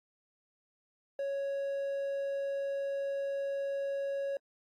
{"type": "tone", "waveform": "triangle", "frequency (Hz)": 554.4, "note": "C#5", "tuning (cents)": 0, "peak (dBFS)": -30, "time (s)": [1.19, 4.37], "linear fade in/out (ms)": 2, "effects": ["AAC 64 kbps"]}